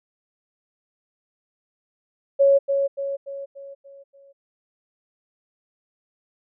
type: tone with echo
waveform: sine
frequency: 554.4 Hz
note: C#5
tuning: in tune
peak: -12 dBFS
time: 2.39-2.59 s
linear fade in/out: 20 ms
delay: 290 ms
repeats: 6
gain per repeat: -6 dB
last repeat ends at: 4.33 s
effects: none